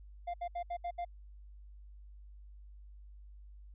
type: tone bursts at uneven times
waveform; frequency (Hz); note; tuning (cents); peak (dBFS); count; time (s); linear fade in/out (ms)
triangle; 698.5; F5; 0; -33; 6; 0.27-0.34 / 0.41-0.48 / 0.55-0.63 / 0.7-0.77 / 0.84-0.91 / 0.98-1.05; 10
effects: added 50 Hz sine -50 dBFS peak until 3.74 s + resampled to 8000 Hz